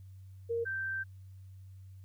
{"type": "tone pair in turn", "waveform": "sine", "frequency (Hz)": [464.9, 1563.7], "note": ["A#4", "G6"], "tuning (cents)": [-5, -5], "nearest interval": "octave + major sixth", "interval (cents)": 2100, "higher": "second", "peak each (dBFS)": [-30, -33], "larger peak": "first", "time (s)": [[0.49, 0.65], [0.65, 1.04]], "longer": "second", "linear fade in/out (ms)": 20, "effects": ["added 95 Hz sine -48 dBFS peak until 2.04 s", "white hiss -75 dBFS RMS until 2.04 s"]}